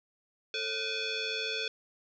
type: tone with frequency modulation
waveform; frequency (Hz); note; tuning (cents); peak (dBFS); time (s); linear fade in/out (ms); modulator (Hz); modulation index
sine; 443.1; A4; +12; -31; 0.54-1.68; 2; 985; 4.3
effects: none